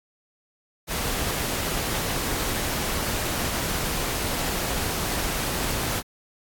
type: noise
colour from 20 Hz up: pink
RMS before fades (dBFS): -27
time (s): 0.87-6.03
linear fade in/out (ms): 50
effects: AAC 64 kbps